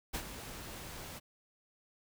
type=noise with ADSR envelope; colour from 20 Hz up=pink; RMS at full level=-36 dBFS; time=0.13-1.2 s; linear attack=19 ms; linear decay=71 ms; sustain=-10 dB; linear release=25 ms; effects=none